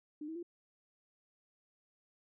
sine tone with pitch steps, 300 / 321.5 / 344.6 Hz, D4 / E4 / F4, +37 / -43 / -23 cents, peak -40 dBFS, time 0.21-0.429 s, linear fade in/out 5 ms, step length 73 ms, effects none

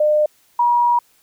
sine tone pair in turn, 604 / 958.8 Hz, D5 / A#5, +48 / +48 cents, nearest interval minor sixth, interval 800 cents, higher second, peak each -12 dBFS, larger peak neither, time 0-0.26 / 0.59-0.99 s, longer second, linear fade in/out 5 ms, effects white hiss -57 dBFS RMS until 1.22 s

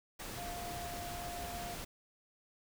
sine tone in noise, 700 Hz, F5, 4 cents sharp, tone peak -43 dBFS, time 0.37-1.75 s, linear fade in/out 10 ms, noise pink, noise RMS -44 dBFS, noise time 0.19-1.85 s, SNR -2 dB, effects none

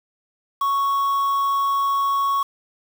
triangle tone with quantisation, 1108.7 Hz, C#6, in tune, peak -16 dBFS, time 0.61-2.43 s, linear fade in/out 5 ms, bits 6, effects none

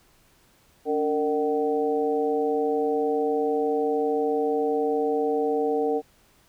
harmonic tone with a mistuned harmonic, 152.2 Hz, D#3, 38 cents flat, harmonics 2 / 3 / 4 / 5, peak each -29 / -23 / -34 / -29 dBFS, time 0.85-6.02 s, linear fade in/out 50 ms, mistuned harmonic 2, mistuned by -110 cents, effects pink hiss -60 dBFS RMS until 6.48 s

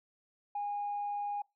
sine tone, 819 Hz, G#5, 24 cents flat, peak -32 dBFS, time 0.55-1.42 s, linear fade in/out 5 ms, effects noise-tail reverb RT60 0.2 s tail -24 dB re dry + tanh soft clip ceiling -29 dBFS

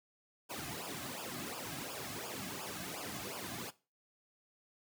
pink noise with flanger, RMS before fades -43 dBFS, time 0.49-3.71 s, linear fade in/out 20 ms, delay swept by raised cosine 0.49 to 2.19 ms, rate 2.8 Hz, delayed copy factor -0.95, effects noise-tail reverb RT60 0.3 s tail -18 dB re dry + high-pass 100 Hz 12 dB/octave

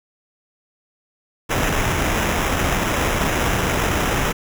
pink noise with sample-and-hold, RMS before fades -20 dBFS, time 1.49-4.33 s, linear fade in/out 20 ms, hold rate 4410 Hz, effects none

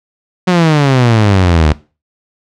sawtooth exponential sweep, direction down, 185.6 to 73.42 Hz, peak -3 dBFS, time 0.47-1.73 s, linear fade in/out 10 ms, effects noise-tail reverb RT60 0.3 s tail -19 dB re dry + low-pass 5000 Hz 12 dB/octave

